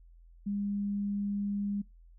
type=tone; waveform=sine; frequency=202.3 Hz; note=G#3; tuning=45 cents flat; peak=-30 dBFS; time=0.46-1.82 s; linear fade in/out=10 ms; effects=noise-tail reverb RT60 0.2 s tail -23 dB re dry + added 42 Hz sine -53 dBFS peak until 2.18 s